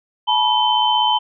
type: tone cluster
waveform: sine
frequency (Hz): 858 / 974 / 3077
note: A5 / B5 / G7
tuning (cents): -44 / -24 / -33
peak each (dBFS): -18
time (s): 0.27-1.19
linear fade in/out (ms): 20
effects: none